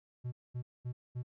triangle tone bursts, 123.47 Hz, B2, in tune, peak -33 dBFS, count 4, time 0.24-1.232 s, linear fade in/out 20 ms, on 83 ms, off 220 ms, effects none

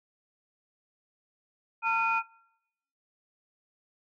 sine tone cluster, 904 / 1373 / 2468 Hz, A5 / F6 / D#7, +47 / -30 / -15 cents, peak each -28 dBFS, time 1.82-2.23 s, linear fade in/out 50 ms, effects noise-tail reverb RT60 0.8 s tail -24 dB re dry + tanh soft clip ceiling -15 dBFS

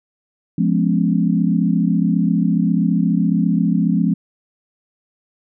sine chord, C# dominant seventh, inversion first, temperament just, 173.24 / 207.9 / 249.5 / 277.2 Hz, E#3 / G#3 / B3 / C#4, -14 / +2 / +18 / 0 cents, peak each -17 / -18 / -22 / -22 dBFS, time 0.58-4.14 s, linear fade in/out 5 ms, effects none

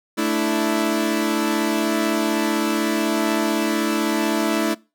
sawtooth chord, A suspended fourth, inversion none, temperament equal, 220 / 293.7 / 329.6 Hz, A3 / D4 / E4, 0 / 0 / 0 cents, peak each -20 / -20 / -18 dBFS, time 0.17-4.75 s, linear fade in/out 20 ms, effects noise-tail reverb RT60 0.3 s tail -23 dB re dry

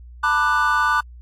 triangle chord, B minor seventh, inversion third, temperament just, 889 / 987.8 / 1185.3 / 1481.6 Hz, A5 / B5 / D6 / F#6, +18 / 0 / +16 / +2 cents, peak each -23 / -22 / -18 / -18 dBFS, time 0.23-1.01 s, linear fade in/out 10 ms, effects added 60 Hz sine -38 dBFS peak until 1.21 s + AAC 64 kbps

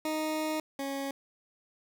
20% pulse tone pair in turn, 311 / 275.1 Hz, D#4 / C#4, -1 / -13 cents, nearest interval major second, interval 212 cents, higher first, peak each -25 / -28 dBFS, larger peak first, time 0.05-0.6 / 0.79-1.11 s, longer first, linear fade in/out 2 ms, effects none

